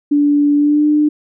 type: tone with pitch glide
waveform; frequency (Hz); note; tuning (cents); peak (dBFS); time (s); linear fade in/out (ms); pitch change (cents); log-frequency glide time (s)
sine; 290.4 to 299.4; D4 to D4; -19 to +33; -9; 0.11-1.09; 10; +52; 0.56-0.85
effects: none